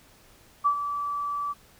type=tone with ADSR envelope; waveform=sine; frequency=1156 Hz; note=D6; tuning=28 cents flat; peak=-17 dBFS; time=0.64-1.54 s; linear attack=22 ms; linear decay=84 ms; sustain=-10 dB; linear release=28 ms; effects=pink hiss -56 dBFS RMS until 1.79 s